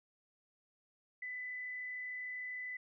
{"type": "tone with frequency modulation", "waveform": "sine", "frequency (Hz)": 2000, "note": "B6", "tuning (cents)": 21, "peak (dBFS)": -40, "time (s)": [1.22, 2.77], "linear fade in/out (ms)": 5, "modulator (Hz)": 33.2, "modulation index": 0.44, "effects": []}